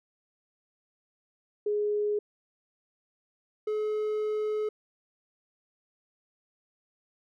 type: tone pair in turn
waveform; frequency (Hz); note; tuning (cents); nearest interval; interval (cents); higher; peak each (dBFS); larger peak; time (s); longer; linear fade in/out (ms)
sine / triangle; 416.8 / 426.8; G#4 / G#4; +6 / +47; unison; 41; second; -25; neither; 1.66-2.19 / 3.67-4.69; second; 5
effects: none